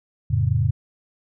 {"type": "chord", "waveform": "sine", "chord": "F augmented", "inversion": "none", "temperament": "equal with one note detuned", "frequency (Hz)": [87.31, 110, 137.63], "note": ["F2", "A2", "C#3"], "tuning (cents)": [0, 0, -12], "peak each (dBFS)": [-23, -20, -22], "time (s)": [0.3, 0.71], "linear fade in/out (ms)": 10, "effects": []}